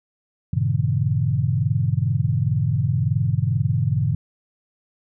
sine chord, G diminished seventh, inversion none, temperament equal with one note detuned, 98 / 116.54 / 138.59 / 161.33 Hz, G2 / Bb2 / Db3 / Fb3, 0 / 0 / 0 / -37 cents, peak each -24 / -22 / -22 / -26 dBFS, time 0.53-4.15 s, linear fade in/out 5 ms, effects none

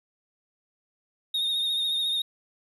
triangle tone with vibrato, 3700 Hz, A#7, 14 cents flat, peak -23 dBFS, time 1.34-2.22 s, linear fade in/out 5 ms, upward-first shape sine, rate 14 Hz, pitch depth 36 cents each way, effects 10-bit

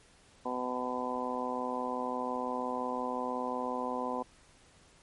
harmonic tone, 125.7 Hz, B2, 31 cents sharp, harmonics 2 / 3 / 4 / 5 / 6 / 7 / 8, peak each -38 / -44 / -38 / -43 / -40 / -41 / -37 dBFS, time 0.45-4.23 s, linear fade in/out 10 ms, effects pink hiss -61 dBFS RMS until 5.02 s + MP3 48 kbps

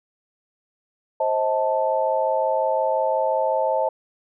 sine chord, A diminished, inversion first, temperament just, 528 / 633.6 / 880 Hz, C5 / Eb5 / A5, +16 / +31 / 0 cents, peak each -23 dBFS, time 1.2-3.89 s, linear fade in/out 5 ms, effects none

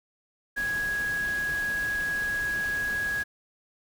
sine tone in noise, 1661.2 Hz, G#6, in tune, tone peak -26 dBFS, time 0.56-3.24 s, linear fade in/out 20 ms, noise pink, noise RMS -40 dBFS, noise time 0.56-3.24 s, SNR +11 dB, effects none

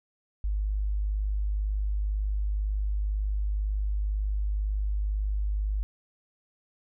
sine tone, 51 Hz, G#1, 31 cents flat, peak -25 dBFS, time 0.44-5.83 s, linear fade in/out 0 ms, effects none

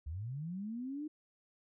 sine linear sweep, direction up, 67.7 to 311.1 Hz, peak -38 dBFS, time 0.06-1.08 s, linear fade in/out 10 ms, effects none

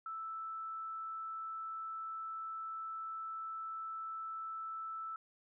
sine tone, 1318.5 Hz, E6, in tune, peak -40 dBFS, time 0.06-5.16 s, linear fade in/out 2 ms, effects none

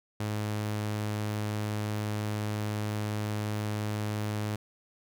sawtooth tone, 105.7 Hz, G#2, 31 cents sharp, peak -26 dBFS, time 0.2-4.56 s, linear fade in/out 5 ms, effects none

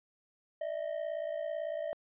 triangle ring-modulated tone, 622.3 Hz, D#5, in tune, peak -29 dBFS, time 0.61-1.93 s, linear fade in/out 0 ms, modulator 29 Hz, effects resampled to 8000 Hz

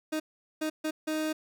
30% pulse tone bursts at uneven times, 311.1 Hz, D#4, in tune, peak -26 dBFS, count 4, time 0.12-0.2 / 0.61-0.7 / 0.84-0.91 / 1.07-1.33 s, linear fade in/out 10 ms, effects none

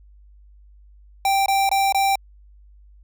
square tone bursts, 784 Hz, G5, in tune, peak -17 dBFS, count 4, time 1.25-2.156 s, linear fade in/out 2 ms, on 210 ms, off 22 ms, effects added 50 Hz sine -46 dBFS peak until 3.03 s

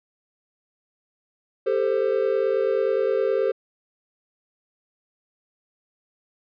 triangle tone cluster, 396.6 / 446.1 / 524 Hz, G4 / A4 / C5, +20 / +24 / +2 cents, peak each -22 dBFS, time 1.66-3.52 s, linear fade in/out 10 ms, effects resampled to 11025 Hz

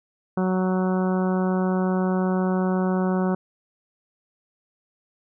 harmonic tone, 185.6 Hz, F#3, 6 cents sharp, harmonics 1 / 2 / 3 / 4 / 5 / 6 / 7 / 8, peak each -21 / -27 / -31 / -33 / -35 / -37 / -38 / -39 dBFS, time 0.37-3.35 s, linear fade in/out 5 ms, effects none

